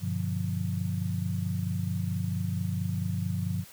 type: chord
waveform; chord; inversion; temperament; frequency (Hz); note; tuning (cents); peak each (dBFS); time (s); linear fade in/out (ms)
sine; G dominant seventh; none; just; 98 / 122.5 / 147 / 176.4; G2 / B2 / D3 / F3; 0 / -14 / +2 / +18; -31 / -36 / -36 / -32; 0-3.65; 50
effects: white hiss -51 dBFS RMS until 3.72 s